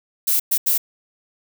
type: noise bursts at uneven times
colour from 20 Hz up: violet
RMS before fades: -18 dBFS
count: 3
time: 0.27-0.4 / 0.51-0.58 / 0.66-0.78 s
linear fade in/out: 10 ms
effects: none